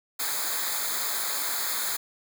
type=noise with comb filter; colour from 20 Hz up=white; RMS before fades=-29 dBFS; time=0.19-1.97 s; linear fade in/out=10 ms; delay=0.35 ms; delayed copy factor=-0.95; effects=none